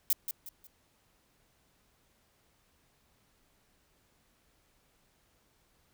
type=noise with echo; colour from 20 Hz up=violet; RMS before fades=-26 dBFS; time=0.1-0.13 s; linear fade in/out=2 ms; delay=180 ms; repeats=3; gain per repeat=-9 dB; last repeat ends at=0.67 s; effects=pink hiss -70 dBFS RMS until 5.93 s